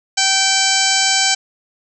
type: harmonic tone with a mistuned harmonic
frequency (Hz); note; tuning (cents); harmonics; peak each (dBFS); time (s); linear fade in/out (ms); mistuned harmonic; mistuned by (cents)
774; G5; -22; 1 / 2 / 3 / 4 / 5 / 6 / 7 / 8 / 9 / 10; -22 / -22 / -22 / -22 / -22 / -22 / -22 / -22 / -22 / -22; 0.17-1.35; 10; 5; +58
effects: none